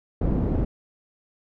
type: low-pass noise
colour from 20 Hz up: pink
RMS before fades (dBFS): -23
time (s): 0.21-0.65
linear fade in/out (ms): 5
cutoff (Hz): 370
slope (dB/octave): 12
effects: none